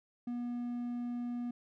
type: tone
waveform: triangle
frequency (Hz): 241.6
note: B3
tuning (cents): -38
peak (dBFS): -33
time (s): 0.27-1.51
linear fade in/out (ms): 5
effects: none